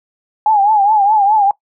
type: tone with vibrato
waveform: sine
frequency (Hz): 830.6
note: G#5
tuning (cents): 0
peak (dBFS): -8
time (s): 0.46-1.51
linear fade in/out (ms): 2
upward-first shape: triangle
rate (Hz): 4.8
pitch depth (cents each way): 120
effects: noise-tail reverb RT60 0.1 s tail -20 dB re dry